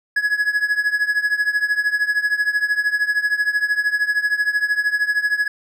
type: tone with tremolo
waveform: triangle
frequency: 1682 Hz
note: G#6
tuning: 22 cents sharp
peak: -11 dBFS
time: 0.16-5.48 s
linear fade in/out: 5 ms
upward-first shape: triangle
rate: 13 Hz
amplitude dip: 90%
effects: none

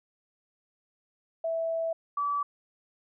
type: tone pair in turn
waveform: sine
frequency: 657 / 1150.9 Hz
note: E5 / D6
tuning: -6 / -35 cents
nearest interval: minor seventh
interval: 971 cents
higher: second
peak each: -27 / -26 dBFS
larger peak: second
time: 1.44-1.93 / 2.17-2.43 s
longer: first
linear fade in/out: 5 ms
effects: none

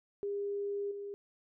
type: tone with level steps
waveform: sine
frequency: 403.9 Hz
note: G#4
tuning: 48 cents flat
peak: -33 / -39 dBFS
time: 0.23-1.14 s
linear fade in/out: 0 ms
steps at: 0.91 s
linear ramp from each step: 5 ms
effects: none

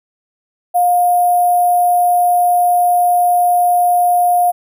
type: tone with sample-and-hold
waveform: sine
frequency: 710 Hz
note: F5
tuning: 28 cents sharp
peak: -9 dBFS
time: 0.74-4.52 s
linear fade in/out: 20 ms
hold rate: 11025 Hz
effects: none

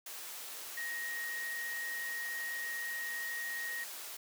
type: tone in noise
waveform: sine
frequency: 1877 Hz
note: A#6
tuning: 11 cents sharp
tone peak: -37 dBFS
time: 0.77-3.84 s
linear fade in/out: 5 ms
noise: white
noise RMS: -45 dBFS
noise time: 0.06-4.17 s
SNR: +5 dB
effects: high-pass 400 Hz 12 dB/octave

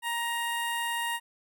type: tone with notch filter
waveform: 15% pulse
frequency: 938 Hz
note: A#5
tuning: 11 cents sharp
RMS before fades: -31 dBFS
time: 0.02-1.2 s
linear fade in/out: 50 ms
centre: 4500 Hz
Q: 1.3
effects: none

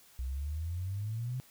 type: exponential sweep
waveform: sine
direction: up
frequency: 61.74 to 130.81 Hz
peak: -33 dBFS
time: 0.19-1.4 s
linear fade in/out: 0 ms
effects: white hiss -60 dBFS RMS until 1.5 s

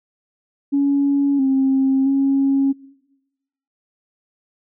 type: tone with pitch steps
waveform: sine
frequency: 280.9 / 267.5 / 273.5 Hz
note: C#4 / C4 / C#4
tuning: +23 / +38 / -23 cents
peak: -13 dBFS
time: 0.72-2.73 s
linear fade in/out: 20 ms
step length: 670 ms
effects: noise-tail reverb RT60 1.0 s tail -22 dB re dry + tanh soft clip ceiling -9 dBFS

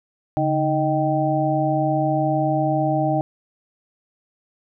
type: harmonic tone with a mistuned harmonic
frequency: 155.56 Hz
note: D#3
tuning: in tune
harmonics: 1 / 2 / 4 / 5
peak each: -23 / -23 / -23 / -23 dBFS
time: 0.37-3.21 s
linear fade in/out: 0 ms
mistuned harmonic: 1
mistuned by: -140 cents
effects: none

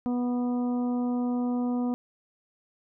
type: harmonic tone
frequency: 245.3 Hz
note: B3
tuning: 12 cents flat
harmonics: 1 / 2 / 3 / 4 / 5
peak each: -25 / -37 / -39 / -44 / -48 dBFS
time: 0.06-1.94 s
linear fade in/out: 0 ms
effects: none

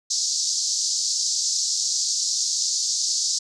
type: band-pass noise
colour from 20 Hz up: white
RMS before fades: -24 dBFS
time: 0.1-3.39 s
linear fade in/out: 10 ms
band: 4400 to 7000 Hz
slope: 48 dB/octave
effects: none

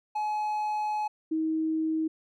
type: tone pair in turn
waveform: triangle / sine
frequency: 848 / 317.6 Hz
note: G#5 / D#4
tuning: +36 / +36 cents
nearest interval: octave + perfect fourth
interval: 1700 cents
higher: first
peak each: -25 dBFS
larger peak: neither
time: 0.15-1.08 / 1.31-2.08 s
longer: first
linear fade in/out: 10 ms
effects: none

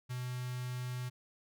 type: tone with notch filter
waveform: square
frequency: 125.2 Hz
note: B2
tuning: 24 cents sharp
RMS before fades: -39 dBFS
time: 0.09-1.1 s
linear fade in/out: 20 ms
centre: 480 Hz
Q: 0.54
effects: none

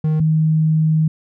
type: tone pair in turn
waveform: triangle / sine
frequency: 155.56 / 157.28 Hz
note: D#3 / D#3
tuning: 0 / +19 cents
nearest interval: unison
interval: 19 cents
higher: second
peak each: -12 dBFS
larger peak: neither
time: 0.04-0.2 / 0.2-1.08 s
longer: second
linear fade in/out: 5 ms
effects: none

